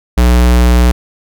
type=tone; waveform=square; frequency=60.7 Hz; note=B1; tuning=29 cents flat; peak=-6 dBFS; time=0.17-0.92 s; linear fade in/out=10 ms; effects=none